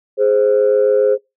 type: tone pair together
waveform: sine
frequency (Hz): 416.4 / 523.3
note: G#4 / C5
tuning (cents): +5 / 0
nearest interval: major third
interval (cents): 395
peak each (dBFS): -12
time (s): 0.17-1.18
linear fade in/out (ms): 50
effects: noise-tail reverb RT60 0.2 s tail -23 dB re dry + tanh soft clip ceiling -5 dBFS